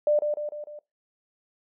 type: tone with echo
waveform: sine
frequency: 595 Hz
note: D5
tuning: 22 cents sharp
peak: -18 dBFS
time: 0.07-0.19 s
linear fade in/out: 2 ms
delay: 150 ms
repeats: 4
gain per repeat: -5 dB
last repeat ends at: 0.79 s
effects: noise-tail reverb RT60 0.2 s tail -21 dB re dry